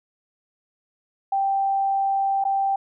sine tone with dropouts, 784 Hz, G5, in tune, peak -19 dBFS, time 1.32-2.76 s, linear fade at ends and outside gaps 5 ms, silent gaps 2.441-2.45 s, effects none

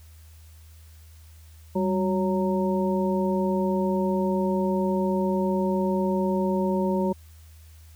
harmonic tone with a mistuned harmonic, 185 Hz, F#3, in tune, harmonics 1 / 2 / 3 / 5, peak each -24 / -27 / -29 / -31 dBFS, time 1.75-7.13 s, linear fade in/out 10 ms, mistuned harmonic 1, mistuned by +85 cents, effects added 79 Hz sine -46 dBFS peak until 7.95 s + white hiss -58 dBFS RMS until 7.95 s

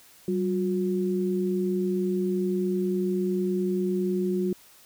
sine tone pair together, 191.02 / 360.6 Hz, G3 / F#4, -45 / -45 cents, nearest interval major seventh, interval 1100 cents, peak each -26 dBFS, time 0.28-4.53 s, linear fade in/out 2 ms, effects white hiss -54 dBFS RMS until 4.85 s

